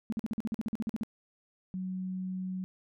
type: tone bursts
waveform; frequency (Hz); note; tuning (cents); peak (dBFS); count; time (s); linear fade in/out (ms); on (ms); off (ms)
sine; 220; A3; 0; -29; 14; 0.1-1.034; 0; 24; 46
type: tone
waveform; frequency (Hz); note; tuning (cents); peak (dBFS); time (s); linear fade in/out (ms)
sine; 186; F#3; +9; -33; 1.74-2.64; 0
effects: none